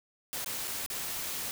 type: noise with dropouts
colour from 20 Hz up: white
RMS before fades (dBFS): -36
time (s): 0.33-1.51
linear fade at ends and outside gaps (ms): 0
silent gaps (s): 0.445-0.461 / 0.674-0.678 / 0.862-0.901
effects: none